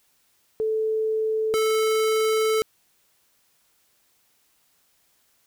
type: tone pair in turn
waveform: sine / square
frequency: 438 / 438 Hz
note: A4 / A4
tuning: -8 / -8 cents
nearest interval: unison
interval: 0 cents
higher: neither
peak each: -21 / -20 dBFS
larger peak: second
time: 0.6-1.54 / 1.54-2.62 s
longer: second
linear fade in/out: 0 ms
effects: white hiss -65 dBFS RMS until 5.46 s